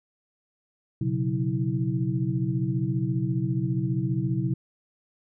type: tone cluster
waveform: sine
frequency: 122.7 / 137.5 / 183.5 / 323.5 Hz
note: B2 / C#3 / F#3 / E4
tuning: -11 / -14 / -14 / -32 cents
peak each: -28 / -27 / -30 / -32 dBFS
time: 1.01-4.54 s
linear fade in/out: 5 ms
effects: none